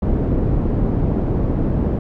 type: low-pass noise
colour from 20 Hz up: pink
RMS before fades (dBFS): -18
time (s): 0.02-1.99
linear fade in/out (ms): 5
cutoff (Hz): 390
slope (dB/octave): 12
effects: none